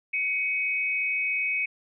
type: tone pair together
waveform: sine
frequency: 2233 / 2530 Hz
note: C#7 / D#7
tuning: +12 / +28 cents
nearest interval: major second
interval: 216 cents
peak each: -27 dBFS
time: 0.13-1.66 s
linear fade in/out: 10 ms
effects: none